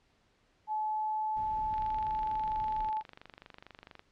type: tone with pitch glide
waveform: sine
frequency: 860 to 866.5 Hz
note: A5 to A5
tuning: -40 to -27 cents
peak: -30 dBFS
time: 0.67-3.03 s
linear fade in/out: 50 ms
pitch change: +13 cents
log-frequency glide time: 0.87-1.5 s
type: noise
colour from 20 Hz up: brown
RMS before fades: -46 dBFS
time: 1.36-2.91 s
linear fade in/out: 10 ms
type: click train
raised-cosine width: 0.3 ms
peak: -32 dBFS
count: 56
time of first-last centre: 1.74-3.994 s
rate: 24.4 Hz
effects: pink hiss -70 dBFS RMS until 4.11 s + low-pass 5000 Hz 12 dB/octave